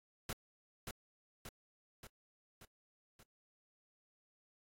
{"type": "noise with echo", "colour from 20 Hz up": "pink", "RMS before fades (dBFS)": -41, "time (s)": [0.29, 0.33], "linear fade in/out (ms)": 2, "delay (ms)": 580, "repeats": 5, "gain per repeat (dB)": -4, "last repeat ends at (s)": 3.23, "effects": ["AAC 48 kbps"]}